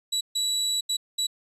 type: tone bursts at uneven times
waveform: 30% pulse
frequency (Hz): 3923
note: B7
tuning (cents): -12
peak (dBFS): -21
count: 4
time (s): 0.12-0.21 / 0.35-0.81 / 0.89-0.97 / 1.18-1.27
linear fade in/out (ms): 10
effects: resampled to 32000 Hz